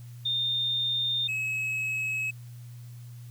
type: tone pair in turn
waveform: sine / triangle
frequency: 3632 / 2568 Hz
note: A#7 / E7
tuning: -46 / -46 cents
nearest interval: tritone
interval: 600 cents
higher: first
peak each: -25 / -26 dBFS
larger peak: first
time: 0.25-1.28 / 1.28-2.31 s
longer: neither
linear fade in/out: 10 ms
effects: added 120 Hz sine -41 dBFS peak until 3.3 s + white hiss -59 dBFS RMS until 3.3 s